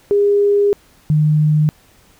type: tone pair in turn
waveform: sine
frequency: 406.6 / 152.3 Hz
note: G#4 / D#3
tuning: -37 / -37 cents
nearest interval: octave + perfect fourth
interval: 1700 cents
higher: first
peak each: -10 dBFS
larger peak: neither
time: 0.11-0.73 / 1.1-1.69 s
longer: first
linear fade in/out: 0 ms
effects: pink hiss -51 dBFS RMS until 2.19 s